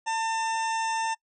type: harmonic tone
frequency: 898 Hz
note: A5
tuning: 35 cents sharp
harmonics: 1 / 2 / 3 / 4 / 6 / 7 / 8 / 9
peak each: -26 / -35 / -38 / -43 / -42 / -42 / -49 / -43 dBFS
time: 0.06-1.15 s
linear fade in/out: 20 ms
effects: noise-tail reverb RT60 0.1 s tail -25 dB re dry